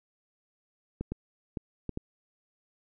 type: clicks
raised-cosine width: 3 ms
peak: -20 dBFS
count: 5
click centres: 1.01 / 1.12 / 1.572 / 1.893 / 1.974 s
effects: none